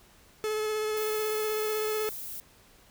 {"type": "tone with vibrato", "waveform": "45% pulse", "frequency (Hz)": 430, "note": "A4", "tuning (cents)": -40, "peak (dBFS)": -28, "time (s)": [0.44, 2.09], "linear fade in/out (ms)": 0, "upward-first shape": "sine", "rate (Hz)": 16, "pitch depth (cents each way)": 14}
{"type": "noise", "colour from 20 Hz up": "violet", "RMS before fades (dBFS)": -39, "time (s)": [0.97, 2.4], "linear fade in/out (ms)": 0}
{"effects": ["pink hiss -58 dBFS RMS until 2.9 s"]}